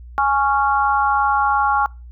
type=chord; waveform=sine; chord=Db major; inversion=second; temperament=just; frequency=831.5 / 1108.7 / 1385.9 Hz; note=Ab5 / Db6 / F6; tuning=+2 / 0 / -14 cents; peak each=-17 / -19 / -20 dBFS; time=0.18-1.86 s; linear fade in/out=0 ms; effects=noise-tail reverb RT60 0.3 s tail -25 dB re dry + added 60 Hz sine -35 dBFS peak until 2.11 s